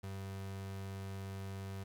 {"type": "tone", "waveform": "35% pulse", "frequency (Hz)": 97, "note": "G2", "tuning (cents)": -18, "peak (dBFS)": -40, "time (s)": [0.03, 1.84], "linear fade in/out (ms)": 10, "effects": ["11-bit"]}